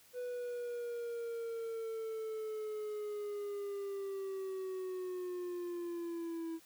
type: linear sweep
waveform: triangle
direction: down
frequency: 495.8 to 326.2 Hz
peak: -36 dBFS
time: 0.13-6.6 s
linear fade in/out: 50 ms
effects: white hiss -63 dBFS RMS until 6.65 s